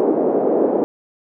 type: band-pass noise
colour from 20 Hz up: white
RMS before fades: -17 dBFS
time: 0-0.84 s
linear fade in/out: 0 ms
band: 280 to 530 Hz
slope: 24 dB/octave
effects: none